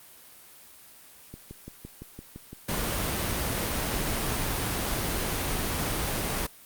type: click train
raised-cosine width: 3 ms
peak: -27 dBFS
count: 14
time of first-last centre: 1.34-3.551 s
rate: 5.88 Hz
type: noise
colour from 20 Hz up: pink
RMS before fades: -29 dBFS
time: 2.68-6.47 s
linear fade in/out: 10 ms
effects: white hiss -51 dBFS RMS until 6.65 s + Opus 32 kbps